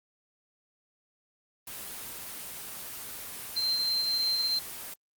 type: tone in noise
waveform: sine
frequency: 4134 Hz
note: C8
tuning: 22 cents flat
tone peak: -25 dBFS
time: 3.56-4.59 s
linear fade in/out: 5 ms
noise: white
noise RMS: -40 dBFS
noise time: 1.67-4.94 s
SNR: +12 dB
effects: Opus 24 kbps